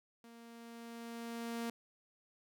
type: tone with level ramp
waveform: sawtooth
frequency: 232.5 Hz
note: A#3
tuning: 4 cents flat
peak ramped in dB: -51 to -33 dBFS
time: 0.24-1.7 s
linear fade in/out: 2 ms
effects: none